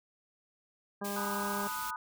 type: harmonic tone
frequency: 201.9 Hz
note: G#3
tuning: 49 cents flat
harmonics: 1 / 2 / 3 / 4 / 5 / 6 / 8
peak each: -38 / -41 / -43 / -44 / -45 / -46 / -47 dBFS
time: 1.01-1.68 s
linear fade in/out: 10 ms
type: band-stop noise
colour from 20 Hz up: white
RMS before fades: -42 dBFS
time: 1.04-1.91 s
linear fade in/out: 10 ms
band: 340 to 1900 Hz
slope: 24 dB/octave
type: chord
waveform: sine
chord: B dominant seventh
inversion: third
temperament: equal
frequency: 880 / 987.8 / 1244.5 / 1480 Hz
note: A5 / B5 / D#6 / F#6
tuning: 0 / 0 / 0 / 0 cents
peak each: -43 / -41 / -39 / -42 dBFS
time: 1.16-1.96 s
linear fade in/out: 2 ms
effects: none